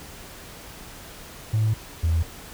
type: tone pair in turn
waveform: triangle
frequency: 109.1 / 81.73 Hz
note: A2 / E2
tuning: -14 / -14 cents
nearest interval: perfect fourth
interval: 500 cents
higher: first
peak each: -15 dBFS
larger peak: neither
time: 1.53-1.74 / 2.03-2.23 s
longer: first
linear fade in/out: 10 ms
effects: tanh soft clip ceiling -15 dBFS + pink hiss -42 dBFS RMS until 2.53 s